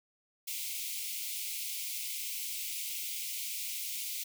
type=high-pass noise; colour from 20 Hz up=white; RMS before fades=-38 dBFS; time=0.47-4.24 s; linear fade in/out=10 ms; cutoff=2100 Hz; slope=96 dB/octave; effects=none